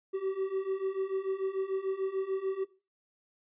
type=beating tone pair; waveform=triangle; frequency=380 / 386.8 Hz; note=F#4 / G4; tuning=+46 / -23 cents; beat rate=6.8 Hz; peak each=-32 / -30 dBFS; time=0.13-2.65 s; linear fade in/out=20 ms; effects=noise-tail reverb RT60 0.3 s tail -17 dB re dry + resampled to 8000 Hz